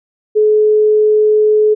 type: tone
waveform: sine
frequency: 426.8 Hz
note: G#4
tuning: 47 cents sharp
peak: -7 dBFS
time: 0.35-1.75 s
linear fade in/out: 20 ms
effects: none